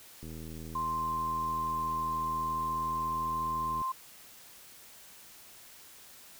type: click train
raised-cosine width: 3 ms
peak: -32 dBFS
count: 289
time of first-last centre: 0.23-3.817 s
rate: 80.3 Hz
type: tone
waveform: sine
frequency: 1046.5 Hz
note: C6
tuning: in tune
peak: -30 dBFS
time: 0.75-3.92 s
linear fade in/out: 5 ms
effects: white hiss -53 dBFS RMS until 6.39 s